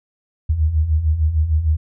sine beating tone pair, 73.42 / 80.02 Hz, D2 / D#2, 0 / +49 cents, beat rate 6.6 Hz, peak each -21 / -15 dBFS, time 0.49-1.77 s, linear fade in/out 10 ms, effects none

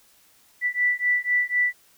sine beating tone pair, 1969 / 1973 Hz, B6 / B6, -6 / -2 cents, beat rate 4 Hz, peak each -23 dBFS, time 0.61-1.74 s, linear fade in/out 50 ms, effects white hiss -58 dBFS RMS until 1.97 s

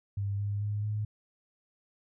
sine tone with pitch steps, 100 / 101.92 / 103.89 / 105.89 Hz, G2 / G#2 / G#2 / G#2, +35 / -32 / +1 / +34 cents, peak -29 dBFS, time 0.17-1.05 s, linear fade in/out 5 ms, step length 220 ms, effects none

